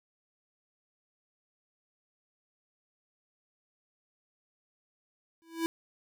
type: tone with exponential growth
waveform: square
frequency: 329.6 Hz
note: E4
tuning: in tune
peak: -25 dBFS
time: 5.42-5.66 s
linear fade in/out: 0 ms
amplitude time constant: 51 ms
effects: none